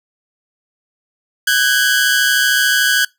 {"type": "tone pair together", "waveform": "sawtooth", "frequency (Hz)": [1508, 1641.4], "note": ["F#6", "G#6"], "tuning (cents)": [32, -21], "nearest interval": "minor second", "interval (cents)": 147, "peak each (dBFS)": -11, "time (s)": [1.47, 3.05], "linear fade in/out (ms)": 5, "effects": ["noise-tail reverb RT60 0.2 s tail -23 dB re dry"]}